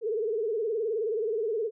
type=tone with vibrato; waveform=sine; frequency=440 Hz; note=A4; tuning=in tune; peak=-26 dBFS; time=0.01-1.71 s; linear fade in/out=50 ms; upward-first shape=sine; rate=19 Hz; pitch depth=120 cents each way; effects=none